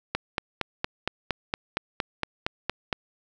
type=click train; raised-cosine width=0.3 ms; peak=-9 dBFS; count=13; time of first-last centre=0.15-2.928 s; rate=4.32 Hz; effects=none